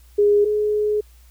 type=tone pair in turn; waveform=sine; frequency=411.7 / 421.1 Hz; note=G#4 / G#4; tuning=-15 / +24 cents; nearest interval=unison; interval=39 cents; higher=second; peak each=-12 / -17 dBFS; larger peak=first; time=0.18-0.45 / 0.45-1.01 s; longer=second; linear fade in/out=10 ms; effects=added 60 Hz sine -46 dBFS peak until 1.3 s + white hiss -57 dBFS RMS until 1.3 s